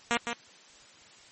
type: tone with echo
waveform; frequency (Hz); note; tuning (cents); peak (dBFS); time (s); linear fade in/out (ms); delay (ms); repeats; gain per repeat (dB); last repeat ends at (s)
5% pulse; 236.3; A#3; +24; -13; 0.11-0.17; 0; 160; 1; -6; 0.33
effects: white hiss -54 dBFS RMS until 1.31 s + MP3 32 kbps